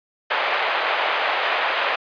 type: band-pass noise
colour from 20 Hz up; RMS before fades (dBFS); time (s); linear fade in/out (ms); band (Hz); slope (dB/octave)
pink; -22; 0.3-1.96; 10; 580 to 3100; 24
effects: resampled to 11025 Hz